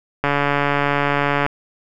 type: click train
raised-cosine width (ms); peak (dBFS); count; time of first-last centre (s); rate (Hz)
0.5; -3; 176; 0.24-1.464; 143
effects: none